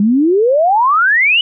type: exponential sweep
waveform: sine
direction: up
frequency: 196 to 3009 Hz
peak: -8 dBFS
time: 0-1.41 s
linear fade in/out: 2 ms
effects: none